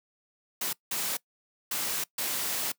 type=noise bursts at uneven times; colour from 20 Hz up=white; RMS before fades=-31 dBFS; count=4; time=0.61-0.73 / 0.91-1.17 / 1.71-2.04 / 2.18-2.72 s; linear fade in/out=5 ms; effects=noise-tail reverb RT60 0.1 s tail -22 dB re dry + high-pass 150 Hz 12 dB/octave